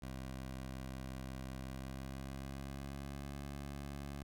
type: tone with pitch glide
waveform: 15% pulse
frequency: 65.5 to 70.2 Hz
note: C2 to C#2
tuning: +2 to +22 cents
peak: -37 dBFS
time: 0.02-4.23 s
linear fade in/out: 5 ms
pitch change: +120 cents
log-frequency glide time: 1.6-3.39 s
effects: none